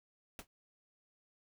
pink noise with exponential decay, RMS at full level -42 dBFS, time 0.39-0.47 s, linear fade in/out 1 ms, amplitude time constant 16 ms, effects none

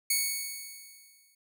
5% pulse tone with exponential decay, 2223 Hz, C#7, 4 cents sharp, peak -14 dBFS, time 0.1-1.35 s, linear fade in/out 5 ms, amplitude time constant 270 ms, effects none

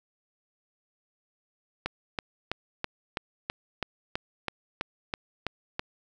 click train, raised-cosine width 0.3 ms, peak -13 dBFS, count 13, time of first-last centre 1.86-5.794 s, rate 3.05 Hz, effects none

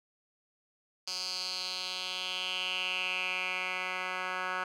10% pulse tone with band-pass filter sweep, 184.2 Hz, F#3, 7 cents flat, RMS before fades -35 dBFS, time 1.07-4.64 s, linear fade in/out 5 ms, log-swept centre 5000 to 1600 Hz, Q 4.3, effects none

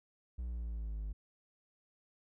triangle exponential sweep, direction down, 61.74 to 50.4 Hz, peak -35 dBFS, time 0.38-1.13 s, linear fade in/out 10 ms, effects none

